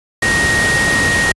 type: tone in noise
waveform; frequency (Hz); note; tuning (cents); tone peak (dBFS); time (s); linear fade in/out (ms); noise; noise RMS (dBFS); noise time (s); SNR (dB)
sine; 1872; A#6; +7; -13; 0.22-1.32; 5; pink; -17; 0.22-1.32; +1
effects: high-pass 60 Hz 12 dB/octave + resampled to 24000 Hz